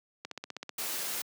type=click train; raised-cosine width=0.2 ms; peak=-21 dBFS; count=8; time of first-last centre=0.25-0.693 s; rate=15.8 Hz
type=noise; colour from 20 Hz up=white; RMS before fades=-35 dBFS; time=0.78-1.22 s; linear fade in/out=5 ms
effects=high-pass 200 Hz 12 dB/octave